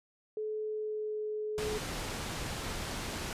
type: tone with pitch glide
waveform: sine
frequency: 430 to 426.5 Hz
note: A4 to G#4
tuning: -40 to +46 cents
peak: -33 dBFS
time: 0.37-1.78 s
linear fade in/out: 2 ms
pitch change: -14 cents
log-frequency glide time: 0.62-1.2 s
type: low-pass noise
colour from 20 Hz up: pink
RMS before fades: -38 dBFS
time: 1.58-3.33 s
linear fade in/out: 0 ms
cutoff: 8800 Hz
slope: 12 dB/octave
effects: resampled to 32000 Hz